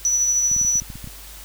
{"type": "tone with tremolo", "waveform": "sine", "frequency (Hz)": 5920, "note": "F#8", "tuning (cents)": 0, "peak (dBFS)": -15, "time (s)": [0.05, 0.8], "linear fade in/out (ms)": 0, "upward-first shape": "sine", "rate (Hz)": 13, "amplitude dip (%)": 30}
{"type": "clicks", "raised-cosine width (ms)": 5, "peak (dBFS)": -23, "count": 10, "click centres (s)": [0.515, 0.564, 0.614, 0.649, 0.756, 0.82, 0.902, 0.956, 1.043, 1.074]}
{"effects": ["added 50 Hz sine -41 dBFS peak until 1.44 s", "white hiss -41 dBFS RMS until 1.44 s"]}